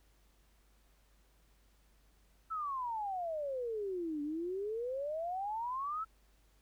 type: exponential two-way sweep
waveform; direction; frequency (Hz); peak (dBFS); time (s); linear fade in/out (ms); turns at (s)
sine; down then up; 1336 to 287.5 to 1336; -35; 2.5-6.05; 20; 4.22
effects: added 50 Hz sine -66 dBFS peak until 6.61 s + pink hiss -72 dBFS RMS until 6.61 s